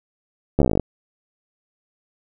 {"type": "slowing click train", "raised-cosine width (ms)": 2, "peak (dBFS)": -4, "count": 13, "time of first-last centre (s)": [0.59, 0.797], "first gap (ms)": 13, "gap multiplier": 1.05, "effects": []}